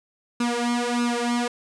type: tone with flanger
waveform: sawtooth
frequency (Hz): 240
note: B3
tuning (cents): -49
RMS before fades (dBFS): -24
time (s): 0.4-1.48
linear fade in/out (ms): 5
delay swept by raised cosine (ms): 0.76 to 3.26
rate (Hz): 1.6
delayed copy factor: +0.85
effects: resampled to 22050 Hz